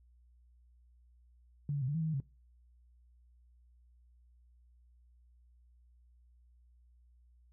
sine tone with pitch steps, 144.3 / 142.2 / 127.3 / 145.1 / 163.1 / 158.9 / 157.7 / 136.4 Hz, D3 / C#3 / C3 / D3 / E3 / D#3 / D#3 / C#3, -30 / +45 / -47 / -21 / -18 / +37 / +24 / -28 cents, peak -31 dBFS, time 1.69-2.202 s, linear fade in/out 2 ms, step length 64 ms, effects noise-tail reverb RT60 0.3 s tail -21 dB re dry + added 60 Hz sine -61 dBFS peak until 7.52 s

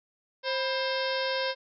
harmonic tone with a mistuned harmonic, 529 Hz, C5, 19 cents sharp, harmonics 1 / 2 / 3 / 4 / 5 / 6 / 7 / 8 / 9 / 10, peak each -30 / -35 / -35 / -39 / -40 / -40 / -38 / -42 / -40 / -40 dBFS, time 0.43-1.55 s, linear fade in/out 50 ms, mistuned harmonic 2, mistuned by -120 cents, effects none

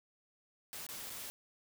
white noise with dropouts, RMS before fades -45 dBFS, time 0.73-1.3 s, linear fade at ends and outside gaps 0 ms, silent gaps 0.866-0.889 / 1.097-1.101 s, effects none

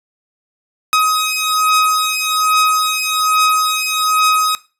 sawtooth beating tone pair, 1262 / 1263.2 Hz, D#6 / D#6, +24 / +26 cents, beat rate 1.2 Hz, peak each -12 dBFS, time 0.93-4.55 s, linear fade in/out 0 ms, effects noise-tail reverb RT60 0.3 s tail -17 dB re dry + resampled to 32000 Hz

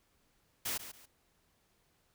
white noise with echo, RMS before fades -36 dBFS, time 0.65-0.78 s, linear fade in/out 10 ms, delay 140 ms, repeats 2, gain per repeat -11 dB, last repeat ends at 1.06 s, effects pink hiss -73 dBFS RMS until 2.14 s

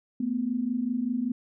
sine tone pair together, 226.1 / 251.3 Hz, A3 / B3, +47 / +30 cents, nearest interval major second, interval 183 cents, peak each -30 / -27 dBFS, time 0.2-1.32 s, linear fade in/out 5 ms, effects none

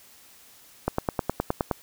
click train, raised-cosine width 1 ms, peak -9 dBFS, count 9, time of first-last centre 0.88-1.712 s, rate 9.61 Hz, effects white hiss -53 dBFS RMS until 1.82 s

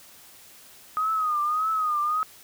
sine tone with vibrato, 1244.5 Hz, D#6, in tune, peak -22 dBFS, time 0.97-2.23 s, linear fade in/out 0 ms, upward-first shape triangle, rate 1.7 Hz, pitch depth 96 cents each way, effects white hiss -50 dBFS RMS until 2.43 s

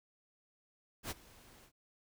pink noise with ADSR envelope, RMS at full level -38 dBFS, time 1.03-1.72 s, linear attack 76 ms, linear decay 26 ms, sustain -22 dB, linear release 79 ms, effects none

